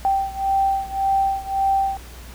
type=beating tone pair; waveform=sine; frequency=780 / 781.8 Hz; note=G5 / G5; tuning=-9 / -5 cents; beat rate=1.8 Hz; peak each=-20 / -22 dBFS; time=0.05-1.97 s; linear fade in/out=0 ms; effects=added 60 Hz sine -37 dBFS peak until 2.34 s + pink hiss -43 dBFS RMS until 2.34 s